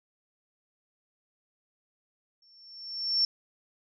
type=tone with exponential growth; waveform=sine; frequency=5430 Hz; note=F8; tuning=50 cents flat; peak=-20 dBFS; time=2.42-3.25 s; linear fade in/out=2 ms; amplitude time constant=180 ms; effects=none